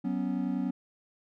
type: chord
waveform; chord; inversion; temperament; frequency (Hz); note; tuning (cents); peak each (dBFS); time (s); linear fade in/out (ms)
triangle; F# suspended fourth; none; equal with one note detuned; 186.61 / 246.9 / 277.2; F#3 / B3 / C#4; +15 / 0 / 0; -31 / -30 / -31; 0.04-0.71; 10
effects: none